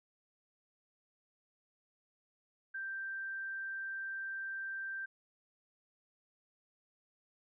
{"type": "tone", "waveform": "sine", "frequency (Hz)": 1570, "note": "G6", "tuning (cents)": 2, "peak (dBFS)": -38, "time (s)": [2.74, 5.06], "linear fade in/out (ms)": 10, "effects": []}